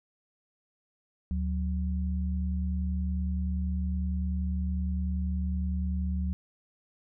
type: tone pair together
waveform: sine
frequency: 73.42 / 184.05 Hz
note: D2 / F#3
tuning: 0 / -9 cents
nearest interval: octave + major third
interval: 1591 cents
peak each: -28 / -33 dBFS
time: 1.31-6.33 s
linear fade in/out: 0 ms
effects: none